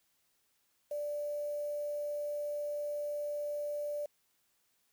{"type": "tone with quantisation", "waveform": "sine", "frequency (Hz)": 587.3, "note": "D5", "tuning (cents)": 0, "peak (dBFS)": -34, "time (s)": [0.91, 4.06], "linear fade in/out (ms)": 5, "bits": 9, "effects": ["white hiss -75 dBFS RMS until 4.92 s"]}